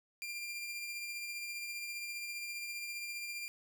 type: tone with tremolo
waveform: sawtooth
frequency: 2387 Hz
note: D7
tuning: 28 cents sharp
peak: -35 dBFS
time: 0.22-3.48 s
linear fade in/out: 0 ms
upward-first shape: triangle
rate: 15 Hz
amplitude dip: 35%
effects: none